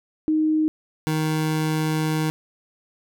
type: tone pair in turn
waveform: sine / 25% pulse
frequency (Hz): 311.1 / 156.27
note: D#4 / D#3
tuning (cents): 0 / +8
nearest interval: octave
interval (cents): 1192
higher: first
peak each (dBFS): -17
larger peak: neither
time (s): 0.28-0.68 / 1.07-2.3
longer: second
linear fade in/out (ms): 0
effects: none